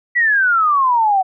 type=exponential sweep; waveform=sine; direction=down; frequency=1975.5 to 740 Hz; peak=-11 dBFS; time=0.15-1.23 s; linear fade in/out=20 ms; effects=none